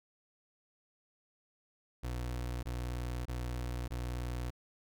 30% pulse tone bursts, 60.9 Hz, B1, 24 cents flat, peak -33 dBFS, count 4, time 2.03-4.505 s, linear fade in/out 10 ms, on 600 ms, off 25 ms, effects none

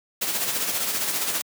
white noise with tremolo, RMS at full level -24 dBFS, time 0.21-1.42 s, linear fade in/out 10 ms, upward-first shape sine, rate 15 Hz, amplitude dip 45%, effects high-pass 150 Hz 12 dB/octave

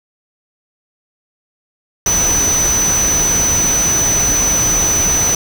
sine tone in noise, 6000 Hz, F#8, 23 cents sharp, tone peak -12 dBFS, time 2.06-5.35 s, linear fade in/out 2 ms, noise pink, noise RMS -20 dBFS, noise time 2.06-5.35 s, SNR +5 dB, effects none

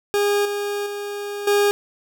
40% pulse tone with level steps, 408.5 Hz, G#4, 29 cents flat, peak -16 / -22 / -26 / -14 dBFS, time 0.14-1.71 s, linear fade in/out 0 ms, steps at 0.45 / 0.86 / 1.47 s, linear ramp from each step 5 ms, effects none

